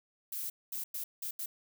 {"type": "noise bursts at uneven times", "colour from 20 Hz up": "violet", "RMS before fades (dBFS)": -38, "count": 5, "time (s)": [[0.32, 0.5], [0.72, 0.84], [0.94, 1.04], [1.22, 1.31], [1.39, 1.46]], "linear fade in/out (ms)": 5, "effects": []}